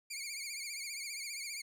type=tone with vibrato; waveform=15% pulse; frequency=2274 Hz; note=C#7; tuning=44 cents sharp; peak=-33 dBFS; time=0.1-1.62 s; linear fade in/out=10 ms; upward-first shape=sine; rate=15 Hz; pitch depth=99 cents each way; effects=none